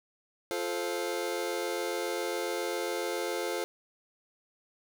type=chord; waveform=sawtooth; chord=F major; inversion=none; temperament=just; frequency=349.2 / 436.5 / 523.8 Hz; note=F4 / A4 / C5; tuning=0 / -14 / +2 cents; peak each=-31 dBFS; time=0.51-3.64 s; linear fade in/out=0 ms; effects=none